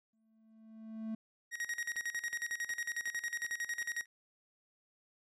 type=tone with exponential growth; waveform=triangle; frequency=221.1 Hz; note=A3; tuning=9 cents sharp; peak=-33 dBFS; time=0.13-1.15 s; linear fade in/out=5 ms; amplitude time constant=220 ms
type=tone with tremolo; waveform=45% pulse; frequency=1888 Hz; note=A#6; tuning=22 cents sharp; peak=-34 dBFS; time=1.51-4.06 s; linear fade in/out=50 ms; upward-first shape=square; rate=11 Hz; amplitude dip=80%
type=click train; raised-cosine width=0.3 ms; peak=-37 dBFS; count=6; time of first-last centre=1.96-3.819 s; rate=2.69 Hz
effects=low-pass 10000 Hz 12 dB/octave